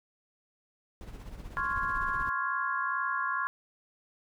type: noise with tremolo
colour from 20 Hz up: brown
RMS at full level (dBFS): -40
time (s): 1.01-2.29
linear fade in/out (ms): 0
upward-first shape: sine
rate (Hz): 16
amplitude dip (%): 55
type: chord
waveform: sine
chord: Db major seventh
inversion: third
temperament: equal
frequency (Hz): 1046.5 / 1108.7 / 1396.9 / 1661.2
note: C6 / Db6 / F6 / Ab6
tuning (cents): 0 / 0 / 0 / 0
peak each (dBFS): -34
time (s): 1.57-3.47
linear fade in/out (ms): 0
effects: none